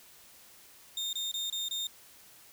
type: tone bursts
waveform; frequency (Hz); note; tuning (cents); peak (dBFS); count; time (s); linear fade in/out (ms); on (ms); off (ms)
35% pulse; 3649; A#7; -38; -30; 5; 0.97-1.87; 2; 160; 25
effects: white hiss -56 dBFS RMS until 2.52 s